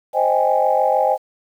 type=chord; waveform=sine; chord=Ab major seventh; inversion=first; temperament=equal; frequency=523.3 / 622.3 / 784 / 830.6 Hz; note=C5 / Eb5 / G5 / Ab5; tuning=0 / 0 / 0 / 0 cents; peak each=-19 dBFS; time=0.13-1.18 s; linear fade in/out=50 ms; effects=tanh soft clip ceiling -3 dBFS + 8-bit